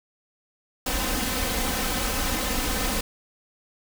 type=noise with comb filter; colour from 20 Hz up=pink; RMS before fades=-26 dBFS; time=0.86-3.01 s; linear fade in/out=5 ms; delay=3.9 ms; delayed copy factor=+0.95; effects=none